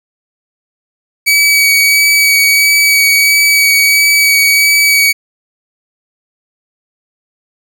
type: tone with vibrato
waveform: sawtooth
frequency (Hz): 2272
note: C#7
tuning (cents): +42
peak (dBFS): -3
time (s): 1.26-5.13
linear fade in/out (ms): 20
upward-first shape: sine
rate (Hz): 1.5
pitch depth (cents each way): 13
effects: none